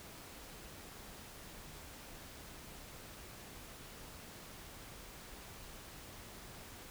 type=silence; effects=pink hiss -52 dBFS RMS until 6.9 s